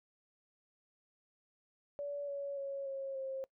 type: tone with pitch steps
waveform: sine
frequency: 573 / 562.8 / 552.8 / 543 / 533.4 Hz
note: D5 / C#5 / C#5 / C#5 / C5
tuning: -43 / +26 / -5 / -36 / +33 cents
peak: -37 dBFS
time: 1.99-3.44 s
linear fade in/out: 0 ms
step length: 290 ms
effects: noise-tail reverb RT60 0.1 s tail -23 dB re dry